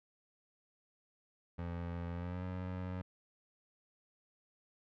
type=tone with pitch glide; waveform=25% pulse; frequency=86 to 91.64 Hz; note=F2 to F#2; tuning=-26 to -16 cents; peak=-35 dBFS; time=1.58-3.02 s; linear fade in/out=10 ms; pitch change=+110 cents; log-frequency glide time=2.13-2.44 s; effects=low-pass 2000 Hz 12 dB/octave